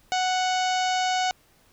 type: harmonic tone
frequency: 740 Hz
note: F#5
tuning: in tune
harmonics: 1 / 2 / 3 / 4 / 5 / 6 / 7 / 8 / 9 / 10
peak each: -23 / -32 / -34 / -33 / -37 / -37 / -39 / -40 / -39 / -45 dBFS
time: 0.12-1.31 s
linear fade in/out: 0 ms
effects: pink hiss -60 dBFS RMS until 1.72 s